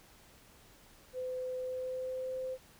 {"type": "tone with pitch glide", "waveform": "sine", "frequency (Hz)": [509, 517.3], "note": ["C5", "C5"], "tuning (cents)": [-48, -20], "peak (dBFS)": -35, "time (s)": [1.13, 2.58], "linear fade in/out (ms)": 50, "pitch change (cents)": 28, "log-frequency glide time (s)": [1.59, 2.37], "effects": ["pink hiss -60 dBFS RMS until 2.79 s"]}